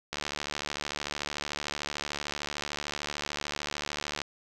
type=click train; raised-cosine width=0.2 ms; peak=-15 dBFS; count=301; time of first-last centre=0.13-4.217 s; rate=73.4 Hz; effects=none